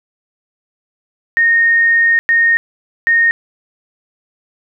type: tone bursts at uneven times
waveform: sine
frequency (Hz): 1848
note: A#6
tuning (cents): -16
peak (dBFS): -8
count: 3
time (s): 1.37-2.19 / 2.29-2.57 / 3.07-3.31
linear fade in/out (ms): 0
effects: none